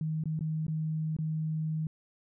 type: tone with dropouts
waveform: sine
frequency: 157.1 Hz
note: D#3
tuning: 17 cents sharp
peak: -29 dBFS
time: 0.01-1.87 s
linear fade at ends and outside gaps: 2 ms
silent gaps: 0.238-0.256 / 0.392-0.408 / 0.667-0.681 / 1.166-1.187 s
effects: none